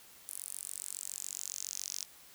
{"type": "tone with high-pass filter sweep", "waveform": "sawtooth", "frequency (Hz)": 47.2, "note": "F#1", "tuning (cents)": 35, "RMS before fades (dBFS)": -42, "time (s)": [0.28, 2.05], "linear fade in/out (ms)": 10, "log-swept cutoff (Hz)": [10000, 5700], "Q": 3.7, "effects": ["white hiss -57 dBFS RMS until 2.34 s"]}